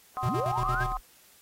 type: chord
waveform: sine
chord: C diminished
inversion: second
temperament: just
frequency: 753.5 / 1046.5 / 1255.8 Hz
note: Gb5 / C6 / Eb6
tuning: +31 / 0 / +16 cents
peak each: -34 dBFS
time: 0.17-0.97 s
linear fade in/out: 0 ms
type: tone with tremolo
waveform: square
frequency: 123.47 Hz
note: B2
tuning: in tune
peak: -30 dBFS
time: 0.23-0.92 s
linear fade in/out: 0 ms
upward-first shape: square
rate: 8.7 Hz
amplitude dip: 75%
type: linear sweep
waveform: sine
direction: up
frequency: 64.8 to 1645 Hz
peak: -29 dBFS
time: 0.25-0.84 s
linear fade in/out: 10 ms
type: tone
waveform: sine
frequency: 37.3 Hz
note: D1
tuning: 28 cents sharp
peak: -33 dBFS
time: 0.57-1.01 s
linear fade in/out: 50 ms
effects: white hiss -58 dBFS RMS until 1.41 s + AAC 48 kbps